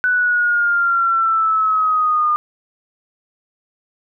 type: exponential sweep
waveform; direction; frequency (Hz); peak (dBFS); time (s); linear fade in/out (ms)
sine; down; 1495 to 1211; -13; 0.04-2.36; 0
effects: none